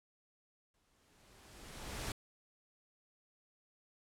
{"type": "noise with exponential growth", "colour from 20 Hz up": "pink", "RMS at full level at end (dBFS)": -39, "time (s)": [0.74, 2.12], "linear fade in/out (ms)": 2, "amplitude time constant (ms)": 300, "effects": ["low-pass 11000 Hz 12 dB/octave"]}